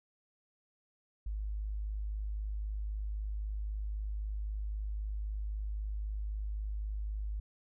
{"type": "tone", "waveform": "sine", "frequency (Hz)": 51.91, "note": "G#1", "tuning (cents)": 0, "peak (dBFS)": -34, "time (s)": [1.26, 7.4], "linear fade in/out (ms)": 5, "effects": []}